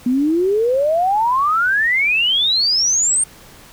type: exponential sweep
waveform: sine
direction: up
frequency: 240 to 8870 Hz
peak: -13 dBFS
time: 0.06-3.24 s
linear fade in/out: 5 ms
effects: pink hiss -43 dBFS RMS until 3.72 s